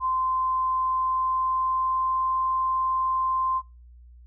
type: tone with pitch glide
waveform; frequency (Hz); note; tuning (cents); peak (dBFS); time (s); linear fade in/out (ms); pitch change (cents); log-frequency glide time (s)
sine; 1037 to 1043.6; C6 to C6; -16 to -5; -22; 0-3.62; 50; +11; 0.81-2.4
effects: noise-tail reverb RT60 0.3 s tail -25 dB re dry + added 60 Hz sine -46 dBFS peak until 4.26 s